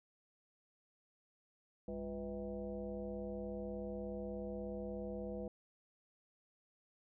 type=tone with frequency modulation; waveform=sine; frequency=349.2 Hz; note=F4; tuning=in tune; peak=-40 dBFS; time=1.88-5.48 s; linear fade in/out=2 ms; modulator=147 Hz; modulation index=1.8; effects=none